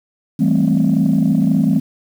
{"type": "chord", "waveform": "sine", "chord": "A minor seventh", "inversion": "second", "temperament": "equal", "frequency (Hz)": [164.81, 196, 220, 261.6], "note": ["E3", "G3", "A3", "C4"], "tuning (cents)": [0, 0, 0, 0], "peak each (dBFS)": -16, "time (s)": [0.39, 1.8], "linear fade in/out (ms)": 10, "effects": ["tanh soft clip ceiling -6 dBFS", "7-bit"]}